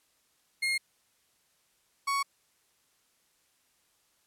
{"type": "tone pair in turn", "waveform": "35% pulse", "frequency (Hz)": [2139, 1114.3], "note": ["C7", "C#6"], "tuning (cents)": [38, 9], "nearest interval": "major seventh", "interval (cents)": 1129, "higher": "first", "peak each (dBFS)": -25, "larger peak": "neither", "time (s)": [[0.62, 0.78], [2.07, 2.23]], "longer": "neither", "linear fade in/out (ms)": 10, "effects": ["white hiss -70 dBFS RMS until 4.26 s", "low-pass 12000 Hz 12 dB/octave"]}